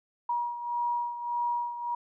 sine beating tone pair, 956 / 957.7 Hz, A#5 / A#5, +43 / +46 cents, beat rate 1.7 Hz, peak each -29 / -35 dBFS, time 0.29-1.95 s, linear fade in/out 5 ms, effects none

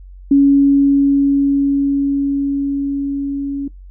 sine tone with level ramp, 279.3 Hz, C#4, 13 cents sharp, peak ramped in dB -6 to -19 dBFS, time 0.31-3.68 s, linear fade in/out 5 ms, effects noise-tail reverb RT60 0.2 s tail -22 dB re dry + added 46 Hz sine -34 dBFS peak until 3.9 s

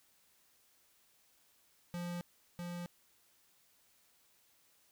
square tone with echo, 174.61 Hz, F3, in tune, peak -39 dBFS, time 1.94-2.21 s, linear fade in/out 0 ms, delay 650 ms, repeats 1, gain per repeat -2 dB, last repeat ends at 2.86 s, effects white hiss -70 dBFS RMS until 4.91 s

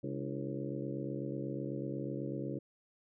harmonic tone with a mistuned harmonic, 68.1 Hz, C#2, 30 cents flat, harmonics 2 / 3 / 4 / 5 / 6 / 7 / 8, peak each -41 / -44 / -42 / -43 / -46 / -47 / -47 dBFS, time 0.03-2.59 s, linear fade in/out 10 ms, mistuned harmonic 4, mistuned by +110 cents, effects none

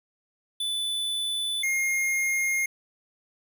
square tone pair in turn, 3490 / 2134 Hz, A7 / C7, -15 / +34 cents, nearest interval major sixth, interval 851 cents, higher first, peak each -27 / -24 dBFS, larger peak second, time 0.6-1.63 / 1.63-2.66 s, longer neither, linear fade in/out 5 ms, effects none

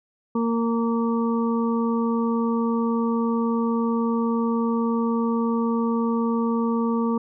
harmonic tone, 230.9 Hz, A#3, 16 cents flat, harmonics 1 / 2 / 4 / 5, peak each -21 / -27 / -32 / -32 dBFS, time 0.35-7.18 s, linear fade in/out 5 ms, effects none

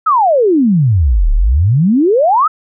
sine exponential two-way sweep, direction down then up, 1339 to 33.64 to 1339 Hz, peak -7 dBFS, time 0.06-2.48 s, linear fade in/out 10 ms, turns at 1.32 s, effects none

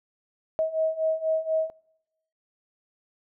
sine beating tone pair, 635 / 639.1 Hz, D#5 / D#5, +35 / +46 cents, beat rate 4.1 Hz, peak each -28 / -25 dBFS, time 0.59-1.7 s, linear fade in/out 0 ms, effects noise-tail reverb RT60 0.9 s tail -24 dB re dry

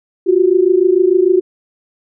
sine tone pair together, 353.3 / 380 Hz, F4 / F#4, +20 / +46 cents, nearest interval minor second, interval 126 cents, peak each -11 dBFS, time 0.26-1.41 s, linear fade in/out 20 ms, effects none

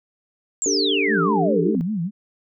sine exponential sweep, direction down, 7670 to 230 Hz, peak -20 dBFS, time 0.62-1.81 s, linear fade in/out 0 ms
sine chord, D suspended fourth, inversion none, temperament equal with one note detuned, 293.7 / 392 / 446.4 Hz, D4 / G4 / A4, 0 / 0 / +25 cents, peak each -24 / -23 / -26 dBFS, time 0.66-1.75 s, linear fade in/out 2 ms
sine tone with vibrato, 190.2 Hz, F#3, 48 cents sharp, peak -21 dBFS, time 1.07-2.11 s, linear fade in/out 50 ms, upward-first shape sine, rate 5 Hz, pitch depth 250 cents each way
effects none

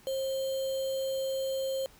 sine tone with sample-and-hold, 534 Hz, C5, 35 cents sharp, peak -29 dBFS, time 0.07-1.86 s, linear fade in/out 0 ms, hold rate 3675 Hz, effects pink hiss -58 dBFS RMS until 1.99 s

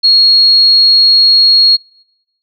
sine tone, 4300 Hz, C8, 47 cents sharp, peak -4 dBFS, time 0.03-1.77 s, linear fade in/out 20 ms, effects noise-tail reverb RT60 0.9 s tail -25 dB re dry

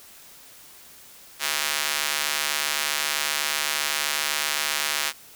square tone with high-pass filter, 73.9 Hz, D2, 11 cents sharp, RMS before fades -26 dBFS, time 1.39-5.13 s, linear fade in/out 50 ms, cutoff 1900 Hz, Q 0.64, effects white hiss -48 dBFS RMS until 5.35 s

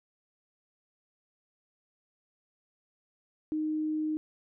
sine tone, 309.2 Hz, D#4, 11 cents flat, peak -28 dBFS, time 3.52-4.17 s, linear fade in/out 0 ms, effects none

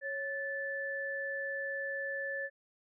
sine tone pair together, 550.6 / 1748 Hz, C#5 / A6, -12 / -12 cents, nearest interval octave + minor sixth, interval 2000 cents, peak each -39 / -36 dBFS, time 0.01-2.5 s, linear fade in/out 50 ms, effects none

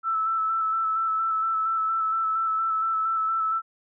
sine tone with vibrato, 1318.5 Hz, E6, in tune, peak -22 dBFS, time 0.03-3.62 s, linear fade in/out 50 ms, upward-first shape square, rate 4.3 Hz, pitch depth 17 cents each way, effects none

